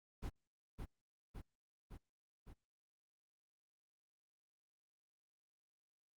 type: noise with echo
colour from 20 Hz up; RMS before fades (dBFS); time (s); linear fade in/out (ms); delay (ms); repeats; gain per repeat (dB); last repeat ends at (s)
brown; -43; 0.22-0.3; 20; 560; 4; -3; 2.54
effects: Opus 48 kbps